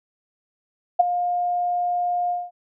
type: tone with ADSR envelope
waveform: sine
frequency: 709 Hz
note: F5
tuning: 26 cents sharp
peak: -8 dBFS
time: 0.99-2.51 s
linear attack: 12 ms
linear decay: 15 ms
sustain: -12 dB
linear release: 210 ms
effects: none